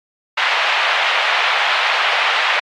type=band-pass noise; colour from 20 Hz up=white; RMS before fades=-17 dBFS; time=0.37-2.6 s; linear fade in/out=10 ms; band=690 to 3000 Hz; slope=24 dB/octave; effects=AAC 48 kbps